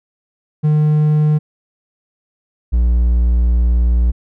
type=tone pair in turn; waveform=triangle; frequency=151.8 / 59.34 Hz; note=D#3 / A#1; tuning=-42 / +31 cents; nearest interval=octave + major third; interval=1627 cents; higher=first; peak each=-8 dBFS; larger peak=neither; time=0.63-1.39 / 2.72-4.12 s; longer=second; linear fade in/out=20 ms; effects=none